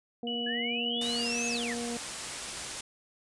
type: harmonic tone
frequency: 237 Hz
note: A#3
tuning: 29 cents sharp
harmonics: 1 / 2 / 3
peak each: -35 / -38 / -43 dBFS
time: 0.23-1.97 s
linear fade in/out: 2 ms
type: tone with pitch glide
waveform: sine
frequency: 2945 to 2609 Hz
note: F#7 to E7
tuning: -9 to -18 cents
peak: -33 dBFS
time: 0.27-1.57 s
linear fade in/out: 2 ms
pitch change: -209 cents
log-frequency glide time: 1.15-1.38 s
type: exponential two-way sweep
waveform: sine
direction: up then down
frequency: 1663 to 6700 to 1663 Hz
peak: -34 dBFS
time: 0.46-1.74 s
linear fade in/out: 10 ms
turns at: 1.47 s
type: low-pass noise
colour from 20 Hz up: white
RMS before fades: -40 dBFS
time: 1.01-2.81 s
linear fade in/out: 5 ms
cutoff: 10000 Hz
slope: 48 dB/octave
effects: resampled to 24000 Hz